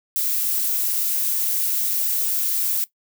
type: noise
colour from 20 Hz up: violet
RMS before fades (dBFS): -22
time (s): 0.16-2.84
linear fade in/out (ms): 0
effects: noise-tail reverb RT60 0.1 s tail -17 dB re dry